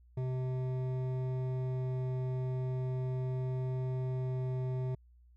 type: tone with hard clipping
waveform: triangle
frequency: 128.6 Hz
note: C3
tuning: 30 cents flat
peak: -34 dBFS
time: 0.17-4.95 s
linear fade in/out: 5 ms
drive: 15 dB
effects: added 60 Hz sine -58 dBFS peak until 5.36 s